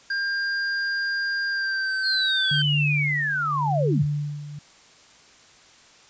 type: tone with pitch glide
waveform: square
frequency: 1600 to 1542.8 Hz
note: G6 to G6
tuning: +35 to -28 cents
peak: -24 dBFS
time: 0.1-2.62 s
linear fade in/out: 5 ms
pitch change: -63 cents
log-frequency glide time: 1.49-1.95 s
type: linear sweep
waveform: sine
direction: down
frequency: 4366 to 39.75 Hz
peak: -22 dBFS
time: 2.02-4.06 s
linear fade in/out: 50 ms
type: tone with tremolo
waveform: sine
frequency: 146.8 Hz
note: D3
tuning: in tune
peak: -20 dBFS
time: 2.51-4.59 s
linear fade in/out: 5 ms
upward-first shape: sine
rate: 0.88 Hz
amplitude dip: 80%
effects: white hiss -52 dBFS RMS until 6.09 s + resampled to 16000 Hz